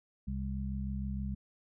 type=harmonic tone; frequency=66.5 Hz; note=C2; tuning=29 cents sharp; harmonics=1 / 2 / 3; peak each=-36 / -41 / -38 dBFS; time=0.27-1.35 s; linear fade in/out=10 ms; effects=none